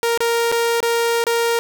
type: tone with dropouts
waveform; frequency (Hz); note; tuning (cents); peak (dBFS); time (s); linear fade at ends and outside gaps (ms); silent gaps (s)
sawtooth; 466.2; A#4; 0; -12; 0.03-1.59; 0; 0.175-0.205 / 0.516-0.523 / 0.804-0.828 / 1.24-1.267
effects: none